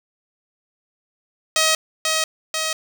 5% pulse tone with echo, 634 Hz, D#5, 32 cents sharp, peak -4 dBFS, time 1.56-1.75 s, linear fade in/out 2 ms, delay 490 ms, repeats 2, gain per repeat -3 dB, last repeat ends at 2.73 s, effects none

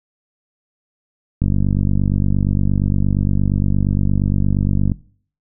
click train, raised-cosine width 5 ms, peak -5 dBFS, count 171, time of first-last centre 1.42-4.918 s, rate 48.6 Hz, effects noise-tail reverb RT60 0.5 s tail -21 dB re dry

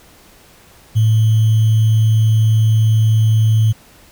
sine tone with sample-and-hold, 110 Hz, A2, in tune, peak -9 dBFS, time 0.95-3.73 s, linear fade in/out 20 ms, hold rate 3150 Hz, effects pink hiss -46 dBFS RMS until 4.11 s

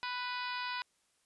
harmonic tone, 494.8 Hz, B4, 3 cents sharp, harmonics 2 / 3 / 4 / 5 / 6 / 7 / 8 / 9 / 10, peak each -39 / -42 / -46 / -44 / -49 / -50 / -47 / -50 / -49 dBFS, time 0.03-0.82 s, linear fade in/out 0 ms, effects white hiss -74 dBFS RMS until 1.25 s + resampled to 24000 Hz

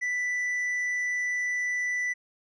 sine tone with tanh clipping, 1979 Hz, B6, 3 cents sharp, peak -27 dBFS, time 0.01-2.14 s, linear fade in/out 20 ms, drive 4 dB, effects none

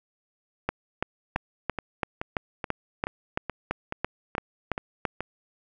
two click trains, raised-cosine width 0.5 ms, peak -15 / -10 dBFS, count 10 / 14, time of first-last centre 1.36-5.206 / 0.69-5.052 s, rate 2.34 / 2.98 Hz, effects none

